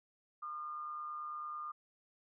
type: tone with amplitude modulation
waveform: sine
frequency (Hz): 1212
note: D#6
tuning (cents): -46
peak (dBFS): -38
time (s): 0.42-1.72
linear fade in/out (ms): 10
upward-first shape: sine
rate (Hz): 149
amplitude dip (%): 45
effects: none